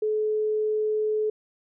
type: tone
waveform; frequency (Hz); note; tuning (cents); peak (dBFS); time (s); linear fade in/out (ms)
sine; 429.1; A4; -43; -22; 0.02-1.3; 5
effects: none